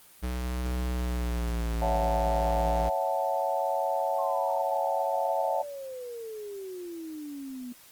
square tone with pitch glide, 62 to 56.2 Hz, B1 to A1, +7 to +37 cents, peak -28 dBFS, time 0.22-2.9 s, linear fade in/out 20 ms, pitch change -170 cents, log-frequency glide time 0.94-1.92 s
sine chord, F# minor seventh, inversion second, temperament equal, 554.4 / 659.3 / 740 / 880 Hz, C#5 / E5 / F#5 / A5, 0 / 0 / 0 / 0 cents, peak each -31 dBFS, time 1.81-5.63 s, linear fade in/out 20 ms
sine exponential sweep, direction down, 1081 to 241.8 Hz, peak -36 dBFS, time 4.18-7.73 s, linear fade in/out 10 ms
effects white hiss -54 dBFS RMS until 7.91 s + Opus 24 kbps

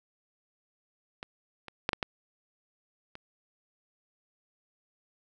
clicks, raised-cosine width 0.3 ms, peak -22 / -26 / -10 / -12 / -13 / -27 dBFS, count 6, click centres 1.229 / 1.683 / 1.891 / 1.932 / 2.028 / 3.154 s, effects none

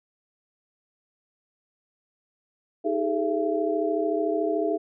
sine tone cluster, 314.6 / 399.6 / 433.2 / 673 Hz, D#4 / G4 / A4 / E5, +19 / +33 / -27 / +36 cents, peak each -28 dBFS, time 2.84-4.78 s, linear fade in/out 20 ms, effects none

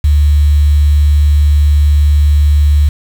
sine tone with quantisation, 73.42 Hz, D2, in tune, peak -5 dBFS, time 0.04-2.89 s, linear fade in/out 5 ms, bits 5, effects none

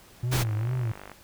triangle tone with vibrato, 116.54 Hz, A#2, in tune, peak -23 dBFS, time 0.23-0.92 s, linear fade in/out 5 ms, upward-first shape sine, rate 2.4 Hz, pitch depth 160 cents each way
pink noise, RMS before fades -28 dBFS, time 0.31-0.44 s, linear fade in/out 20 ms
click train, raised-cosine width 0.5 ms, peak -26 dBFS, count 34, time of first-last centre 0.45-1.117 s, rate 49.5 Hz
effects pink hiss -53 dBFS RMS until 1.23 s

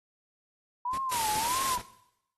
sine tone with vibrato, 955 Hz, A#5, 42 cents sharp, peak -29 dBFS, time 0.85-1.78 s, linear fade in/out 5 ms, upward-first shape sine, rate 1.6 Hz, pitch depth 200 cents each way
pink noise bursts, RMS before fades -42 dBFS, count 3, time 0.93-1.817 s, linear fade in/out 5 ms, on 49 ms, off 370 ms
white noise, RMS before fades -32 dBFS, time 1.11-1.76 s, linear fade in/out 10 ms
effects noise-tail reverb RT60 0.8 s tail -17 dB re dry + AAC 32 kbps

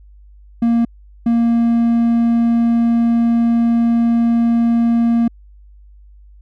triangle tone pair in turn, 233.1 / 233.1 Hz, A#3 / A#3, 0 / 0 cents, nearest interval unison, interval 0 cents, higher neither, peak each -9 / -9 dBFS, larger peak neither, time 0.62-0.85 / 1.26-5.28 s, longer second, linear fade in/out 5 ms, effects added 50 Hz sine -40 dBFS peak until 6.41 s

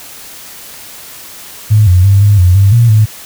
sine tone with pitch steps, 106.5 / 90.4 / 99 / 102.6 / 89.8 / 98.8 / 117.6 / 108 Hz, G#2 / F#2 / G2 / G#2 / F2 / G2 / A#2 / A2, +44 / -40 / +18 / -21 / +49 / +14 / +16 / -32 cents, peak -3 dBFS, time 1.7-3.06 s, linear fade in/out 20 ms, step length 170 ms, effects white hiss -31 dBFS RMS until 3.25 s

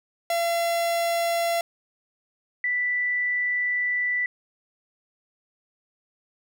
45% pulse / sine tone pair in turn, 680 / 1975.1 Hz, F5 / B6, -46 / 0 cents, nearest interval octave + tritone, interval 1846 cents, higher second, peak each -22 dBFS, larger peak neither, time 0.3-1.61 / 2.64-4.26 s, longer second, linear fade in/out 2 ms, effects none

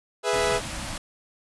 sawtooth chord, E major, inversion first, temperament equal, 415.3 / 493.9 / 659.3 Hz, G#4 / B4 / E5, 0 / 0 / 0 cents, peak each -22 / -22 / -23 dBFS, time 0.23-0.61 s, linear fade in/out 50 ms
pink band-stop noise, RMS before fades -33 dBFS, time 0.33-0.98 s, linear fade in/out 5 ms, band 340 to 530 Hz, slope 96 dB/octave
effects resampled to 24000 Hz

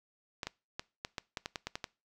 clicks, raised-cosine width 0.2 ms, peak -19 dBFS, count 11, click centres 0.432 / 0.47 / 0.795 / 1.049 / 1.182 / 1.372 / 1.459 / 1.558 / 1.67 / 1.755 / 1.842 s, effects noise-tail reverb RT60 0.3 s tail -23 dB re dry

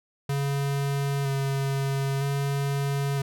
square tone with vibrato, 138.59 Hz, C#3, in tune, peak -25 dBFS, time 0.29-3.22 s, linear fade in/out 5 ms, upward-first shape square, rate 0.52 Hz, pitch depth 17 cents each way, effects none

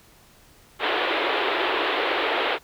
pink band-pass noise, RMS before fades -24 dBFS, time 0.79-2.59 s, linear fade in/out 50 ms, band 330 to 3700 Hz, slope 48 dB/octave, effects pink hiss -54 dBFS RMS until 2.63 s

